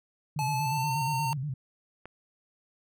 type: tone with vibrato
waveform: sine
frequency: 140 Hz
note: C#3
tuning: 18 cents sharp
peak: -30 dBFS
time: 0.36-1.54 s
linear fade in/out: 5 ms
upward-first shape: square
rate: 8.4 Hz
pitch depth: 120 cents each way
type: tone with pitch glide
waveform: square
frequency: 863 to 911.7 Hz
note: A5 to A#5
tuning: -34 to -39 cents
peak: -29 dBFS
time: 0.39-1.33 s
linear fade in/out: 0 ms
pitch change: +95 cents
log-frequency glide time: 0.53-0.99 s
type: click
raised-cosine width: 0.5 ms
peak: -28 dBFS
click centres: 2.056 s
effects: none